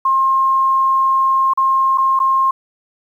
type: tone with dropouts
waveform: sine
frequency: 1066 Hz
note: C6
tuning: 32 cents sharp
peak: -11 dBFS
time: 0.05-2.51 s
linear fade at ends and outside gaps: 5 ms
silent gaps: 1.536-1.574 / 1.976-1.981 / 2.192-2.2 s
effects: 8-bit